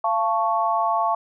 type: chord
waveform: sine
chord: F augmented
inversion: none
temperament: equal with one note detuned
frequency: 686.1 / 880 / 1108.7 Hz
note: F5 / A5 / C#6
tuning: -31 / 0 / 0 cents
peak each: -23 dBFS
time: 0.04-1.15 s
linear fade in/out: 5 ms
effects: none